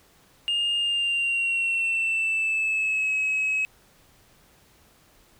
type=tone with pitch glide; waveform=sine; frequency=2826 to 2562 Hz; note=F7 to E7; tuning=+20 to -50 cents; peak=-20 dBFS; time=0.48-3.65 s; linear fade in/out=0 ms; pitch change=-170 cents; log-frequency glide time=0.77-3.14 s; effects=tanh soft clip ceiling -20 dBFS + pink hiss -58 dBFS RMS until 5.39 s